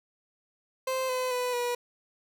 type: tone with pitch steps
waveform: 30% pulse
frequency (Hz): 521 / 508.8 / 496.9 / 485.3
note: C5 / C5 / B4 / B4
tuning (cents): -7 / -48 / +11 / -30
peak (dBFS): -25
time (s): 0.87-1.75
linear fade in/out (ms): 5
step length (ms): 220
effects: none